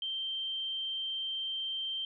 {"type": "tone", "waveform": "sine", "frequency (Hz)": 3138, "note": "G7", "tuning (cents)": 1, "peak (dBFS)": -33, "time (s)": [0.02, 2.05], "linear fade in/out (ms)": 2, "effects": []}